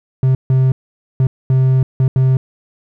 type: tone bursts at uneven times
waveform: triangle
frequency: 130.81 Hz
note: C3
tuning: in tune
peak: -7 dBFS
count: 6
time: 0.23-0.35 / 0.5-0.72 / 1.2-1.27 / 1.5-1.83 / 2-2.08 / 2.16-2.37 s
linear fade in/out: 2 ms
effects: none